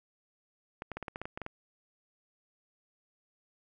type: clicks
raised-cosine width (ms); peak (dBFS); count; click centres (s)
0.5; -23; 11; 0.821 / 0.917 / 0.97 / 1.027 / 1.082 / 1.159 / 1.216 / 1.255 / 1.375 / 1.417 / 1.464
effects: none